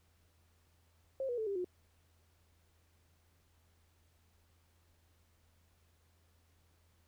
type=tone with pitch steps; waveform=sine; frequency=534 / 484.1 / 438.8 / 397.7 / 360.5 Hz; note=C5 / B4 / A4 / G4 / F#4; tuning=+35 / -35 / -5 / +25 / -45 cents; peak=-34 dBFS; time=1.2-1.645 s; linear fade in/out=2 ms; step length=89 ms; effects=added 83 Hz sine -69 dBFS peak until 7.07 s + pink hiss -74 dBFS RMS until 7.07 s